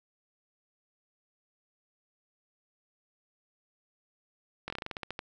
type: slowing click train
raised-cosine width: 0.3 ms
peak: -20 dBFS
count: 12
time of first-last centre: 4.68-5.191 s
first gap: 21 ms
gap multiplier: 1.15
effects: none